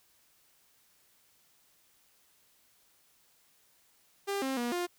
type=tone with pitch steps; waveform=sawtooth; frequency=398.6 / 266.5 / 240.2 / 352.6 Hz; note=G4 / C4 / B3 / F4; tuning=+29 / +32 / -48 / +17 cents; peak=-27 dBFS; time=4.27-4.87 s; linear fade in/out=20 ms; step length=150 ms; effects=white hiss -67 dBFS RMS until 4.98 s